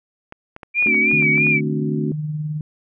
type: clicks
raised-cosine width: 0.5 ms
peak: -20 dBFS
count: 10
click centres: 0.324 / 0.564 / 0.632 / 0.825 / 0.87 / 0.945 / 1.114 / 1.225 / 1.379 / 1.468 s
type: tone with vibrato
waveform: sine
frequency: 2349 Hz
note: D7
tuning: in tune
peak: -14 dBFS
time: 0.74-1.61 s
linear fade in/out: 50 ms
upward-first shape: sine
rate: 3.1 Hz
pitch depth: 75 cents each way
type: chord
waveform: sine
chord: D dominant seventh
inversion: second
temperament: equal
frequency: 220 / 261.6 / 293.7 / 370 Hz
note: A3 / C4 / D4 / F#4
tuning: 0 / 0 / 0 / 0 cents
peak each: -24 / -28 / -27 / -27 dBFS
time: 0.86-2.12 s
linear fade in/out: 2 ms
type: tone with tremolo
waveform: sine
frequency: 152.1 Hz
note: D#3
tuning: 39 cents flat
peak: -20 dBFS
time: 1.13-2.61 s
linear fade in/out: 2 ms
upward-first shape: triangle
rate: 19 Hz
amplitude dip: 45%
effects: none